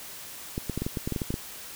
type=clicks; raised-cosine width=3 ms; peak=-16 dBFS; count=12; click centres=0.579 / 0.697 / 0.776 / 0.82 / 0.865 / 0.972 / 1.075 / 1.123 / 1.162 / 1.218 / 1.305 / 1.341 s; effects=white hiss -42 dBFS RMS until 1.75 s